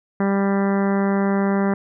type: harmonic tone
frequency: 197.4 Hz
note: G3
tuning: 12 cents sharp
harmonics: 1 / 2 / 3 / 4 / 5 / 6 / 7 / 8 / 9 / 10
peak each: -18 / -24 / -28 / -30 / -32 / -34 / -35 / -36 / -37 / -38 dBFS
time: 0.2-1.74 s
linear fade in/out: 2 ms
effects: none